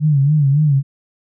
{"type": "tone with vibrato", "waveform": "sine", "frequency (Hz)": 145, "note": "D3", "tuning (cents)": -22, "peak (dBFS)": -10, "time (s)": [0, 0.83], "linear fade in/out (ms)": 50, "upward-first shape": "sine", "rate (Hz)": 3.6, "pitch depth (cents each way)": 110, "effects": []}